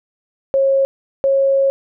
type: tone pair in turn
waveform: sine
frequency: 543 / 545.3 Hz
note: C#5 / C#5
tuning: -36 / -29 cents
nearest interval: unison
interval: 7 cents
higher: second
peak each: -11 dBFS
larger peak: neither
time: 0.54-0.85 / 1.24-1.7 s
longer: second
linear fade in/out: 0 ms
effects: none